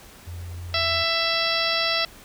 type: tone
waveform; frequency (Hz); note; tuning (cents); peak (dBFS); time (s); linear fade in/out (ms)
sine; 87.31; F2; 0; -32; 0.26-1.04; 20
type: harmonic tone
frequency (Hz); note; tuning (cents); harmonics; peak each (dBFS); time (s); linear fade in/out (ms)
664; E5; +12; 1 / 2 / 3 / 4 / 5 / 6 / 7 / 8; -29 / -29 / -29 / -29 / -29 / -29 / -29 / -29; 0.74-2.05; 2
effects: pink hiss -47 dBFS RMS until 2.24 s